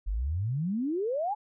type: exponential sweep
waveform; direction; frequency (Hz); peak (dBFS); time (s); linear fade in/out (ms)
sine; up; 43.65 to 870; -27; 0.06-1.35; 20
effects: none